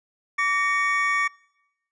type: tone cluster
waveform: triangle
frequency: 1154 / 1845 / 2250 Hz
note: D6 / A#6 / C#7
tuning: -31 / -18 / +25 cents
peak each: -23 dBFS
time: 0.38-1.28 s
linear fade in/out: 10 ms
effects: noise-tail reverb RT60 0.9 s tail -25 dB re dry + resampled to 22050 Hz